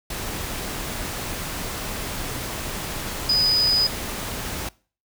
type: tone in noise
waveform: sine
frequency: 4978 Hz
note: D#8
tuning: in tune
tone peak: -16 dBFS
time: 3.29-3.87 s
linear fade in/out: 5 ms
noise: pink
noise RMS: -30 dBFS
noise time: 0.1-4.69 s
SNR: +11 dB
effects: noise-tail reverb RT60 0.4 s tail -23 dB re dry